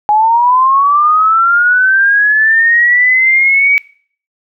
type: linear sweep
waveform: sine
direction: up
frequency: 830.6 to 2279 Hz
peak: -6 dBFS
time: 0.09-3.78 s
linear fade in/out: 0 ms
effects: noise-tail reverb RT60 0.5 s tail -22 dB re dry